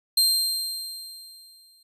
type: tone with exponential decay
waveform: sawtooth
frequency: 4172 Hz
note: C8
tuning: 6 cents flat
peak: -13 dBFS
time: 0.17-1.83 s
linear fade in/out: 5 ms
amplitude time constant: 360 ms
effects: resampled to 32000 Hz